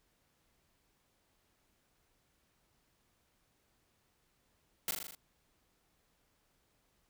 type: noise with echo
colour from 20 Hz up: white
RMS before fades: -34 dBFS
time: 4.88-4.91 s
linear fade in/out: 2 ms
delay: 40 ms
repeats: 6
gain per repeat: -3 dB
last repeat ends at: 5.15 s
effects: pink hiss -75 dBFS RMS until 7.09 s